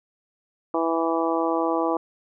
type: harmonic tone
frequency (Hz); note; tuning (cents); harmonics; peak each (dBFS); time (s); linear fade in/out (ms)
164.81; E3; 0; 2 / 3 / 4 / 5 / 6 / 7; -25 / -27 / -28 / -29 / -30 / -30; 0.74-1.97; 2
effects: none